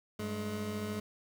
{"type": "tone pair together", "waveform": "25% pulse", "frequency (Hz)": [98.94, 211.6], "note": ["G2", "G#3"], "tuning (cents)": [17, 33], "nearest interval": "octave + minor second", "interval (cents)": 1316, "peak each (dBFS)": [-37, -33], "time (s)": [0.19, 1], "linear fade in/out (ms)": 5, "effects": ["10-bit"]}